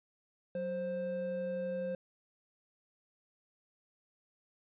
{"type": "tone pair together", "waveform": "triangle", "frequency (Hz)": [185.62, 525], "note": ["F#3", "C5"], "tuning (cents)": [6, 6], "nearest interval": "octave + tritone", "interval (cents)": 1800, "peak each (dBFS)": [-39, -33], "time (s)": [0.55, 1.95], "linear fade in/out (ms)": 2, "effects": ["resampled to 8000 Hz"]}